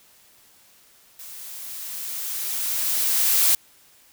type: noise with level ramp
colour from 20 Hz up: blue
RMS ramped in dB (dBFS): -40 to -17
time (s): 1.19-3.55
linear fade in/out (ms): 2
effects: white hiss -55 dBFS RMS until 4.12 s